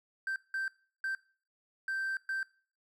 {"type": "tone bursts at uneven times", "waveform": "triangle", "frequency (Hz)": 1563, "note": "G6", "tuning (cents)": -6, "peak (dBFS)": -29, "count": 5, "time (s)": [[0.27, 0.36], [0.54, 0.68], [1.04, 1.15], [1.88, 2.17], [2.29, 2.43]], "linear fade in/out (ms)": 2, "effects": ["noise-tail reverb RT60 0.4 s tail -22 dB re dry", "tanh soft clip ceiling -26 dBFS"]}